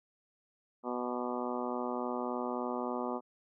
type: harmonic tone with a mistuned harmonic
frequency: 123.47 Hz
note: B2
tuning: in tune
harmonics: 2 / 3 / 4 / 5 / 6 / 7 / 8 / 9 / 10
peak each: -38 / -40 / -41 / -42 / -43 / -43 / -44 / -45 / -45 dBFS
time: 0.83-3.21 s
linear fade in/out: 50 ms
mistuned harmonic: 10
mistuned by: -34 cents
effects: none